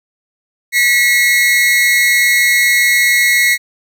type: tone pair together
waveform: 40% pulse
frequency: 1942.8 / 2170 Hz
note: B6 / C#7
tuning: -29 / -37 cents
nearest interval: major second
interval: 192 cents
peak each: -11 dBFS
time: 0.72-3.58 s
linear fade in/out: 50 ms
effects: none